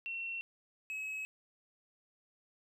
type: tone pair in turn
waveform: sine / triangle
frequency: 2717 / 2565 Hz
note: F7 / E7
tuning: -48 / -48 cents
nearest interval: minor second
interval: 100 cents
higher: first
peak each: -37 / -36 dBFS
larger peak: second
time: 0.06-0.41 / 0.9-1.25 s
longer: neither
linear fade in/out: 0 ms
effects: none